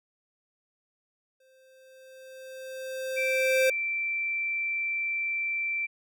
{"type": "tone with exponential growth", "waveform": "square", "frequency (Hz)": 523.3, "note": "C5", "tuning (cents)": 0, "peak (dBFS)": -21, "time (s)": [1.4, 3.7], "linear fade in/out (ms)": 5, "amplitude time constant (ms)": 500}
{"type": "tone", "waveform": "sine", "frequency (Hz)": 2342, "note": "D7", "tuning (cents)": -5, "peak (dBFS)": -27, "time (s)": [3.16, 5.87], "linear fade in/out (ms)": 20}
{"effects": []}